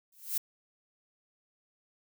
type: noise with exponential growth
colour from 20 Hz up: violet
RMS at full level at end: -27 dBFS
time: 0.12-0.38 s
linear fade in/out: 5 ms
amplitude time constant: 56 ms
effects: none